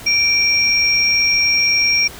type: tone pair together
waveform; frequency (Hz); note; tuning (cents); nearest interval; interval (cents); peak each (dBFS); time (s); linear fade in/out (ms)
sine; 2349 / 5587; D7 / F8; 0 / 0; octave + minor third; 1500; -15; 0.06-2.08; 10
effects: pink hiss -35 dBFS RMS until 2.19 s